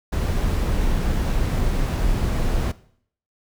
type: noise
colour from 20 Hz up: brown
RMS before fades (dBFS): -21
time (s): 0.12-2.72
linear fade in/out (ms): 10
effects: noise-tail reverb RT60 0.6 s tail -18 dB re dry